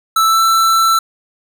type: tone with pitch glide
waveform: square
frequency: 1318.5 to 1333.8 Hz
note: E6 to E6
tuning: 0 to +20 cents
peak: -10 dBFS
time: 0.16-0.99 s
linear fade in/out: 5 ms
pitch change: +20 cents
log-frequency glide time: 0.26-0.42 s
effects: none